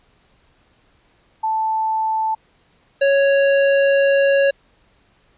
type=tone pair in turn; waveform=sine / square; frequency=880 / 554.4 Hz; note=A5 / C#5; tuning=0 / 0 cents; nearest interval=minor sixth; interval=800 cents; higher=first; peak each=-17 / -13 dBFS; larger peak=second; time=1.43-2.35 / 3.01-4.51 s; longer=second; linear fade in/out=10 ms; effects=pink hiss -58 dBFS RMS until 5.37 s + resampled to 8000 Hz